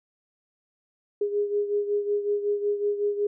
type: beating tone pair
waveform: sine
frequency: 410 / 415.4 Hz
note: G#4 / G#4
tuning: -22 / 0 cents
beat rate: 5.4 Hz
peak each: -24 / -30 dBFS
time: 1.21-3.27 s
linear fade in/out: 5 ms
effects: none